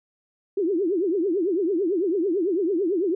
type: tone with vibrato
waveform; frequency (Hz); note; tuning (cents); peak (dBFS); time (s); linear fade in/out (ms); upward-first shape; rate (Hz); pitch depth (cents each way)
sine; 363.5; F#4; -31; -20; 0.57-3.15; 5; triangle; 9; 280
effects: none